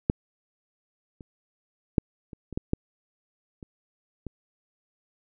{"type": "clicks", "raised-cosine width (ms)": 3, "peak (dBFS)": [-7, -30, -6, -28, -25, -14, -10, -28, -22], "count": 9, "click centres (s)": [0.099, 1.208, 1.982, 2.332, 2.527, 2.575, 2.734, 3.628, 4.267], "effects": []}